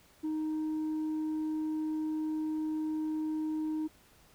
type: tone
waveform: sine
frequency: 311.1 Hz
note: D#4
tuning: in tune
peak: -28 dBFS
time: 0.23-3.88 s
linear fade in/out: 20 ms
effects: tanh soft clip ceiling -30 dBFS + pink hiss -62 dBFS RMS until 4.34 s